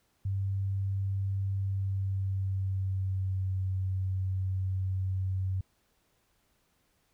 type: tone with pitch glide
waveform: sine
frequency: 97.5 to 94.4 Hz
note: G2 to F#2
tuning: -9 to +35 cents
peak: -28 dBFS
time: 0.25-5.61 s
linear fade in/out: 5 ms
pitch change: -56 cents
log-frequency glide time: 1.57-3.58 s
effects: pink hiss -72 dBFS RMS until 7.13 s